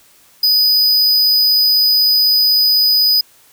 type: tone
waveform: square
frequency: 4978 Hz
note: D#8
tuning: in tune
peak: -10 dBFS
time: 0.43-3.21 s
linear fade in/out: 5 ms
effects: white hiss -49 dBFS RMS until 3.52 s